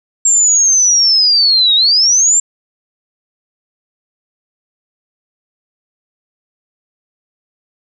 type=linear two-way sweep; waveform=sine; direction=down then up; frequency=7459 to 3707 to 7459 Hz; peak=-7 dBFS; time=0.25-2.4 s; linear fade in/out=5 ms; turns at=1.75 s; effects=none